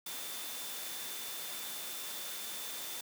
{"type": "tone in noise", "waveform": "sine", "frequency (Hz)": 3545, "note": "A7", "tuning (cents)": 12, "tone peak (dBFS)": -48, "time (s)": [0.06, 3.01], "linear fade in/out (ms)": 5, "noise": "white", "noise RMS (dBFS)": -42, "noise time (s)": [0.06, 3.01], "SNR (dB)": -9, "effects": ["high-pass 200 Hz 12 dB/octave"]}